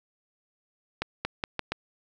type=accelerating click train; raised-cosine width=0.3 ms; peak=-12 dBFS; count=5; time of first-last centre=1.02-1.72 s; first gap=230 ms; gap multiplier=0.82; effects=none